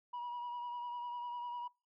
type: tone with vibrato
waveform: sine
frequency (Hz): 966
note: B5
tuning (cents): -39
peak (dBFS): -37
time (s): 0.13-1.68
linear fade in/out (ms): 10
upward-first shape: sine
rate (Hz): 10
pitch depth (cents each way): 25
effects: noise-tail reverb RT60 0.3 s tail -26 dB re dry + tanh soft clip ceiling -38 dBFS